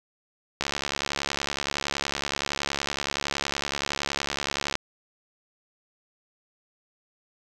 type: click train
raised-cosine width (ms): 0.2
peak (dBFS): -9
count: 294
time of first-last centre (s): 0.61-4.754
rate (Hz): 70.7
effects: none